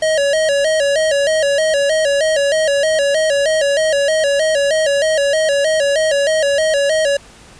square tone with vibrato, 596 Hz, D5, 25 cents sharp, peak -13 dBFS, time 0.02-7.17 s, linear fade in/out 5 ms, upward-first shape square, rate 3.2 Hz, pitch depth 98 cents each way, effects pink hiss -42 dBFS RMS until 7.59 s + resampled to 22050 Hz

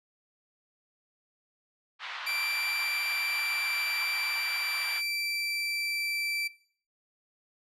pink band-pass noise, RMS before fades -39 dBFS, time 1.99-5.02 s, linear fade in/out 50 ms, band 980 to 3700 Hz, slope 24 dB/octave
30% pulse tone with pitch glide, 2349 to 2334 Hz, D7 to D7, 0 to -11 cents, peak -27 dBFS, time 2.26-6.48 s, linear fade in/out 10 ms, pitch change -11 cents, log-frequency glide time 2.72-6.22 s
effects noise-tail reverb RT60 0.5 s tail -18 dB re dry + low-pass 12000 Hz 12 dB/octave

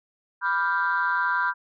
sine chord, G dominant seventh, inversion first, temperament equal, 987.8 / 1174.7 / 1396.9 / 1568 Hz, B5 / D6 / F6 / G6, 0 / 0 / 0 / 0 cents, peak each -25 / -31 / -26 / -25 dBFS, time 0.41-1.54 s, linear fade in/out 50 ms, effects tanh soft clip ceiling -14 dBFS

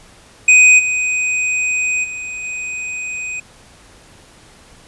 square tone with level steps, 2500 Hz, D#7, 8 cents sharp, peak -6 / -16 / -25 / -23 dBFS, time 0.48-3.4 s, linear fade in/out 5 ms, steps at 0.78 / 2.03 / 2.43 s, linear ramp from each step 20 ms, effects pink hiss -45 dBFS RMS until 4.87 s + resampled to 24000 Hz

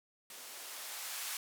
violet noise with band-pass filter sweep, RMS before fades -44 dBFS, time 0.3-1.37 s, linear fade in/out 2 ms, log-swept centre 290 to 1100 Hz, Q 0.82, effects none

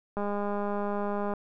click train, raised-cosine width 1 ms, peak -19 dBFS, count 239, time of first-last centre 0.17-1.337 s, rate 204 Hz, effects none

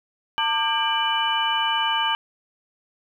sine tone cluster, 902 / 1187 / 1603 / 2362 / 2978 Hz, A5 / D6 / G6 / D7 / F#7, +43 / +18 / +38 / +9 / +11 cents, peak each -24 / -28 / -28 / -32 / -24 dBFS, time 0.38-2.15 s, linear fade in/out 0 ms, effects 9-bit

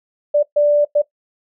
sine tone bursts at uneven times, 587.3 Hz, D5, in tune, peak -10 dBFS, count 3, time 0.34-0.43 / 0.56-0.85 / 0.95-1.02 s, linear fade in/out 10 ms, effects noise-tail reverb RT60 0.1 s tail -18 dB re dry

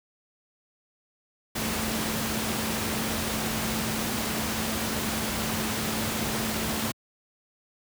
sine tone in noise, 220 Hz, A3, in tune, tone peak -33 dBFS, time 1.55-6.92 s, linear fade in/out 10 ms, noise pink, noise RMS -29 dBFS, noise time 1.55-6.92 s, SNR -7 dB, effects high-pass 80 Hz 12 dB/octave

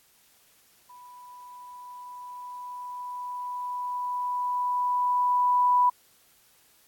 sine tone with level ramp, 987.8 Hz, B5, in tune, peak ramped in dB -46 to -17 dBFS, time 0.89-5.9 s, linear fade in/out 10 ms, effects white hiss -61 dBFS RMS until 6.87 s + AAC 64 kbps

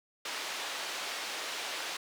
white band-pass noise, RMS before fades -38 dBFS, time 0.25-1.97 s, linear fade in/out 5 ms, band 440 to 4300 Hz, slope 12 dB/octave, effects none

